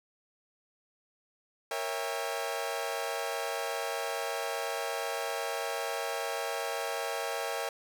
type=chord; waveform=sawtooth; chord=A# diminished seventh; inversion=none; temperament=equal with one note detuned; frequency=466.2 / 554.4 / 659.3 / 802.8 Hz; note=A#4 / C#5 / E5 / G5; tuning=0 / 0 / 0 / +41 cents; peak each=-34 dBFS; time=1.71-7.69 s; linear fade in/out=2 ms; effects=none